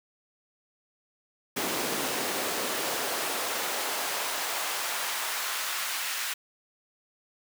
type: noise with high-pass filter sweep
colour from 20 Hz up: pink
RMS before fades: -31 dBFS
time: 1.56-6.34 s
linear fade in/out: 10 ms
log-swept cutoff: 250 to 1600 Hz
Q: 1
effects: none